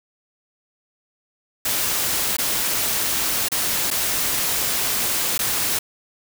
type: noise with dropouts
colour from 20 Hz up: white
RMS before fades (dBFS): -22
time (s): 1.65-5.79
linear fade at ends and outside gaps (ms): 5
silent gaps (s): 2.368-2.384 / 3.486-3.517 / 3.904-3.911 / 5.379-5.39
effects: none